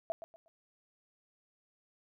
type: tone with echo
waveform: sine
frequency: 660 Hz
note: E5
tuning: 2 cents sharp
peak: -31 dBFS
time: 0.1-0.12 s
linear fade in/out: 0 ms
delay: 120 ms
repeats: 3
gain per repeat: -11 dB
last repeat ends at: 0.48 s
effects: none